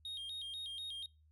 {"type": "tone with vibrato", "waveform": "triangle", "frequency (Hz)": 3463, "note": "A7", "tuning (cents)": -28, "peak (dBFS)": -40, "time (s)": [0.05, 1.06], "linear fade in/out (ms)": 2, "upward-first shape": "square", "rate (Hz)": 4.1, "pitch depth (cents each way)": 130, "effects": ["noise-tail reverb RT60 0.3 s tail -25 dB re dry", "added 77 Hz sine -64 dBFS peak until 1.31 s"]}